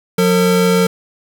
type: tone pair together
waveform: square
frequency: 180.25 / 454.2 Hz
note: F#3 / A#4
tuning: -45 / -45 cents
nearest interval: octave + major third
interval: 1600 cents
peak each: -14 dBFS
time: 0.18-0.87 s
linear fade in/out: 5 ms
effects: none